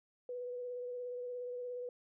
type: tone with vibrato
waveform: sine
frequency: 492.8 Hz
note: B4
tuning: 4 cents flat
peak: -39 dBFS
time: 0.29-1.89 s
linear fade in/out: 2 ms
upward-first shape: sine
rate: 17 Hz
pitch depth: 19 cents each way
effects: none